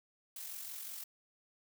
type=noise with amplitude modulation; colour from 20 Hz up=blue; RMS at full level=-43 dBFS; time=0.36-1.04 s; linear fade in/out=5 ms; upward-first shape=sine; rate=45.3 Hz; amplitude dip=45%; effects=none